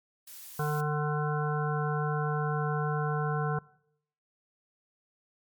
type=noise; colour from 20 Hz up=blue; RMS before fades=-46 dBFS; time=0.27-0.81 s; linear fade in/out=5 ms
type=harmonic tone; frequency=149.8 Hz; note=D3; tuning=35 cents sharp; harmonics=1 / 3 / 5 / 7 / 9 / 10; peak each=-29 / -34 / -36 / -37 / -39 / -39 dBFS; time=0.59-3.59 s; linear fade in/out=5 ms
effects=noise-tail reverb RT60 0.7 s tail -22 dB re dry + MP3 96 kbps